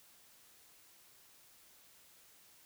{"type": "silence", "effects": ["white hiss -63 dBFS RMS until 2.65 s"]}